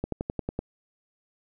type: slowing click train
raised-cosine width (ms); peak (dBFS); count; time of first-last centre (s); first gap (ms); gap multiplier
2; -15; 7; 0.04-0.591; 83; 1.04
effects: none